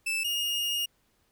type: tone pair in turn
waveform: 40% pulse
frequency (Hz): 2637 / 2849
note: E7 / F7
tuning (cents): 0 / +34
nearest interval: minor second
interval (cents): 134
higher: second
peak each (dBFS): -26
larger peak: neither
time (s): 0.06-0.24 / 0.24-0.86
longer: second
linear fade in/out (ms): 10
effects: pink hiss -70 dBFS RMS until 1.31 s